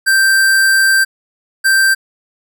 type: tone pair in turn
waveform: square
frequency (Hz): 1568 / 1568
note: G6 / G6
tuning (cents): 0 / 0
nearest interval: unison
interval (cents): 0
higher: neither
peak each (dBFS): -9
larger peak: neither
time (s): 0.06-1.05 / 1.64-1.95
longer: first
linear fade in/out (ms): 20
effects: none